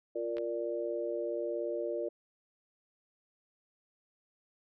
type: chord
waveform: sine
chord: Bb major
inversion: second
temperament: equal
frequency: 349.2 / 466.2 / 587.3 Hz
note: F4 / Bb4 / D5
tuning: 0 / 0 / 0 cents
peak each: -37 / -37 / -36 dBFS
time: 0.15-2.09 s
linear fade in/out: 10 ms
type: clicks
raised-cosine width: 0.3 ms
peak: -31 dBFS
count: 2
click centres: 0.369 / 0.383 s
effects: none